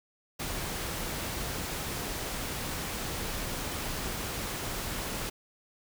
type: noise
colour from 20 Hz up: pink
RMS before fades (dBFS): -35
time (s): 0.39-5.3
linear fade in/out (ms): 10
effects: none